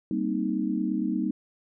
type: chord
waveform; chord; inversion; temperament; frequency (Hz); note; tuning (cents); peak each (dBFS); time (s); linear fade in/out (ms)
sine; C minor seventh; second; equal; 196 / 233.1 / 261.6 / 311.1; G3 / Bb3 / C4 / Eb4; 0 / 0 / 0 / 0; -30 / -30 / -32 / -29; 0.11-1.31; 2
effects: none